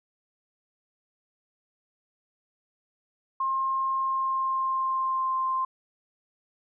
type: tone with pitch glide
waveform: sine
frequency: 1065 to 1047.9 Hz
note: C6 to C6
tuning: +30 to +2 cents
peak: -24 dBFS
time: 3.4-5.65 s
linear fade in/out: 5 ms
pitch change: -28 cents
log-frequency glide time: 3.99-5.47 s
effects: none